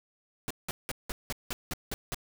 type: noise bursts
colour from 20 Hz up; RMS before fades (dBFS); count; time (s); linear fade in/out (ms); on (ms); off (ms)
pink; -34; 9; 0.48-2.145; 0; 25; 180
effects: none